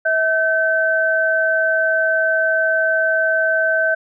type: tone pair together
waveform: sine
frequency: 645 / 1538.5 Hz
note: E5 / G6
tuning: -38 / -33 cents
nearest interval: octave + minor third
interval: 1505 cents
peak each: -18 / -16 dBFS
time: 0.05-3.95 s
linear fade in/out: 10 ms
effects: none